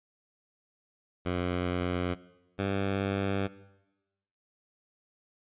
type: tone pair in turn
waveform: 10% pulse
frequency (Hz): 89.3 / 98.12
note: F2 / G2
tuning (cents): +39 / +2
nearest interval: major second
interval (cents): 163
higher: second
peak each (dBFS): -20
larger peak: neither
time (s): 1.25-2.15 / 2.58-3.48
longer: neither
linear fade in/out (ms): 20
effects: noise-tail reverb RT60 1.0 s tail -18 dB re dry + resampled to 8000 Hz